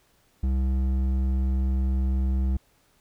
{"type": "tone with hard clipping", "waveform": "triangle", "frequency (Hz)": 65.41, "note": "C2", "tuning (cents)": 0, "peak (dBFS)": -23, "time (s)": [0.43, 2.57], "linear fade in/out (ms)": 5, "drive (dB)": 12, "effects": ["pink hiss -64 dBFS RMS until 3 s"]}